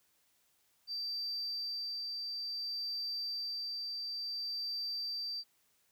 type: tone with tremolo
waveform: sine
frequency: 4671 Hz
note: D8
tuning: 10 cents flat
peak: -34 dBFS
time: 0.87-5.44 s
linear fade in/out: 50 ms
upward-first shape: sine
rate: 0.57 Hz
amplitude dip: 25%
effects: tanh soft clip ceiling -32 dBFS + white hiss -73 dBFS RMS until 5.91 s